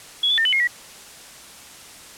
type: tone with pitch steps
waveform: sine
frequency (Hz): 3362 / 3470 / 1810 / 3002 / 2147 / 1932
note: G#7 / A7 / A6 / F#7 / C7 / B6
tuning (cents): +20 / -25 / +48 / +24 / +44 / -39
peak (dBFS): -16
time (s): 0.23-0.674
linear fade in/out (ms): 5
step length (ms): 74
effects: white hiss -42 dBFS RMS until 2.17 s + low-pass 10000 Hz 12 dB/octave